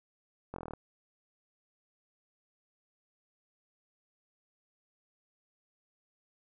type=slowing click train; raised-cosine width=1 ms; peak=-26 dBFS; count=9; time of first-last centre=0.54-0.736 s; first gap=22 ms; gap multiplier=1.03; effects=none